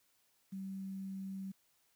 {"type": "tone with quantisation", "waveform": "sine", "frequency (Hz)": 192.6, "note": "G3", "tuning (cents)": -30, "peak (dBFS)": -40, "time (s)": [0.52, 1.52], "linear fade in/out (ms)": 10, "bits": 11, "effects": ["white hiss -74 dBFS RMS until 1.95 s"]}